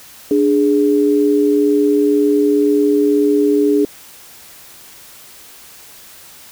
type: tone pair together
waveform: sine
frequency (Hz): 293.3 / 415.3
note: D4 / G#4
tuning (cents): -2 / 0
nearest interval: tritone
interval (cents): 602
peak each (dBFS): -13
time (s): 0.31-3.85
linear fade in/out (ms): 2
effects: white hiss -40 dBFS RMS until 6.51 s